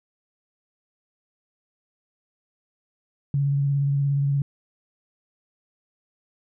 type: tone with vibrato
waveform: sine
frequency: 140.5 Hz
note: C#3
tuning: 24 cents sharp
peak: -19 dBFS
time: 3.34-4.42 s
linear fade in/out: 2 ms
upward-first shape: sine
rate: 17 Hz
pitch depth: 22 cents each way
effects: none